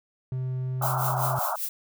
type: tone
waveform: triangle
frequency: 128.8 Hz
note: C3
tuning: 27 cents flat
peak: -25 dBFS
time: 0.32-1.39 s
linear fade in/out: 2 ms
type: band-pass noise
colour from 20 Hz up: pink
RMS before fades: -29 dBFS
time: 0.81-1.56 s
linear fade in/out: 5 ms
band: 600 to 1400 Hz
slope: 96 dB/octave
type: noise with tremolo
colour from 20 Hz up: violet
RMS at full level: -29 dBFS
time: 0.82-1.69 s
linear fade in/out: 2 ms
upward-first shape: triangle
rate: 5.2 Hz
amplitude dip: 90%
effects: none